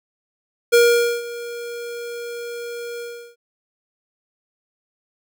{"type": "tone with ADSR envelope", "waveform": "square", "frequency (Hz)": 473.8, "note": "A#4", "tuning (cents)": 28, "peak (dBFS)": -10, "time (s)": [0.72, 3.36], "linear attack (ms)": 19, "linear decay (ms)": 480, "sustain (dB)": -19, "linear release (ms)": 360, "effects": []}